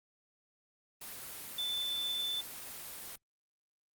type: tone in noise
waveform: sine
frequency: 3520 Hz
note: A7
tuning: in tune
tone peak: -33 dBFS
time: 1.58-2.41 s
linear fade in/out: 5 ms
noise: white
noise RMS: -45 dBFS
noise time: 1.01-3.16 s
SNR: +9 dB
effects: Opus 24 kbps